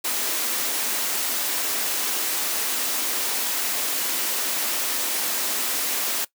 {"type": "high-pass noise", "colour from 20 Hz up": "white", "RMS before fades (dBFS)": -25, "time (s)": [0.04, 6.25], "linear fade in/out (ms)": 10, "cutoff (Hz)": 220, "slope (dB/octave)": 48, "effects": ["noise-tail reverb RT60 0.1 s tail -19 dB re dry"]}